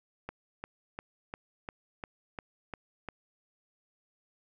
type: click train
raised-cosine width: 0.5 ms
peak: -23 dBFS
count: 9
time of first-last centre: 0.29-3.087 s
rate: 2.86 Hz
effects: none